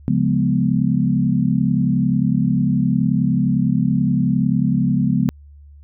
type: chord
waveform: sine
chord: C# dominant seventh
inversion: none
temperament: equal with one note detuned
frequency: 138.59 / 176.44 / 207.7 / 246.9 Hz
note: C#3 / E#3 / G#3 / B3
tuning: 0 / +18 / 0 / 0 cents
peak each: -20 dBFS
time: 0.08-5.29 s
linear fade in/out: 0 ms
effects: added 72 Hz sine -40 dBFS peak until 5.83 s